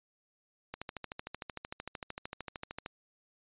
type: click train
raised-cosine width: 0.3 ms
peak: -23 dBFS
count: 29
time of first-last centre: 0.74-2.861 s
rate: 13.2 Hz
effects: resampled to 8000 Hz